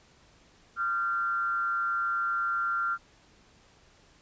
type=tone with frequency modulation; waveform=sine; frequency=1380 Hz; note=F6; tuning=21 cents flat; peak=-26 dBFS; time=0.76-2.98 s; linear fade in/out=50 ms; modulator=168 Hz; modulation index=0.52; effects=pink hiss -60 dBFS RMS until 4.21 s + resampled to 16000 Hz